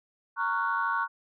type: chord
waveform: sine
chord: Gb major seventh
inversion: first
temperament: just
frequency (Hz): 925 / 1110 / 1387.5 / 1480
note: Bb5 / Db6 / F6 / Gb6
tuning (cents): -14 / +2 / -12 / 0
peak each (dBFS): -31 / -29 / -34 / -30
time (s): 0.36-1.08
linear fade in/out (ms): 50
effects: tanh soft clip ceiling -16 dBFS